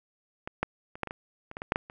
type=clicks; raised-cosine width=0.5 ms; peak=-20 / -11 / -27 / -14 / -22 / -21 / -26 / -22 / -20 / -8 / -12 / -29 dBFS; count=12; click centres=0.475 / 0.63 / 0.955 / 1.033 / 1.073 / 1.109 / 1.514 / 1.569 / 1.619 / 1.721 / 1.759 / 1.899 s; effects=none